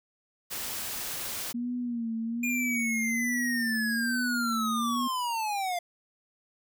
white noise, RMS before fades -35 dBFS, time 0.5-1.53 s, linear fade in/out 20 ms
sine tone with vibrato, 235.7 Hz, A#3, 19 cents sharp, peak -29 dBFS, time 1.54-5.08 s, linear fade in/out 10 ms, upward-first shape sine, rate 1.2 Hz, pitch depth 77 cents each way
square linear sweep, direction down, 2427 to 688 Hz, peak -29 dBFS, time 2.43-5.79 s, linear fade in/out 5 ms
effects none

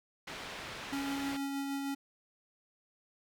white low-pass noise, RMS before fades -44 dBFS, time 0.27-1.37 s, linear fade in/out 5 ms, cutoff 2900 Hz, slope 12 dB/octave
square tone with tremolo, 277.2 Hz, C#4, in tune, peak -34 dBFS, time 0.92-1.95 s, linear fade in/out 10 ms, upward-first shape sine, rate 6.4 Hz, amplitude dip 25%
effects none

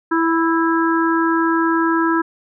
harmonic tone with a mistuned harmonic, 329.6 Hz, E4, in tune, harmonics 1 / 3 / 4 / 5, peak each -16 / -21 / -22 / -23 dBFS, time 0.11-2.22 s, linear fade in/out 10 ms, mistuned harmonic 5, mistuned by -15 cents, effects none

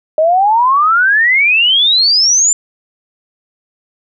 sine exponential sweep, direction up, 610 to 7300 Hz, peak -7 dBFS, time 0.18-2.53 s, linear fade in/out 2 ms, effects none

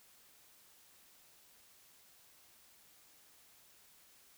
silence, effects white hiss -64 dBFS RMS until 4.37 s

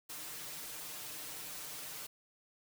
white noise with comb filter, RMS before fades -45 dBFS, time 0.09-2.07 s, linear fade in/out 10 ms, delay 6.6 ms, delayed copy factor +1, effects none

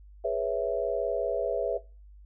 sine chord, C# minor seventh, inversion second, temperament equal, 415.3 / 493.9 / 554.4 / 659.3 Hz, G#4 / B4 / C#5 / E5, 0 / 0 / 0 / 0 cents, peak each -33 / -31 / -32 / -29 dBFS, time 0.24-1.78 s, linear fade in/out 10 ms, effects noise-tail reverb RT60 0.3 s tail -19 dB re dry + added 50 Hz sine -48 dBFS peak until 2.25 s

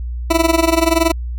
20% pulse tone with amplitude modulation, 329.6 Hz, E4, in tune, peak -4 dBFS, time 0.3-1.12 s, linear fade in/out 10 ms, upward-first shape sine, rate 21.2 Hz, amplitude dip 85%, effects added 60 Hz sine -21 dBFS peak until 1.38 s

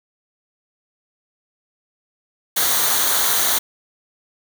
white noise with comb filter, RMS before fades -18 dBFS, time 2.56-3.59 s, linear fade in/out 10 ms, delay 0.39 ms, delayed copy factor -0.6, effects none

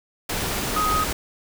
sine tone in noise, 1255 Hz, D#6, 15 cents sharp, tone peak -20 dBFS, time 0.76-1.04 s, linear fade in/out 5 ms, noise pink, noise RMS -26 dBFS, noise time 0.29-1.13 s, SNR +3 dB, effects none

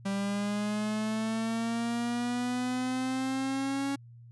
45% pulse linear sweep, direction up, 196 to 277.9 Hz, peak -29 dBFS, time 0.05-3.96 s, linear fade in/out 10 ms, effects added 118 Hz sine -48 dBFS peak until 4.31 s + resampled to 24000 Hz

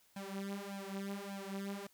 sawtooth tone with flanger, 197.5 Hz, G3, 13 cents sharp, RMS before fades -43 dBFS, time 0.16-1.87 s, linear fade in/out 5 ms, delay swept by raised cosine 1.2 to 5.7 ms, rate 1.7 Hz, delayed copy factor +0.95, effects white hiss -69 dBFS RMS until 1.93 s

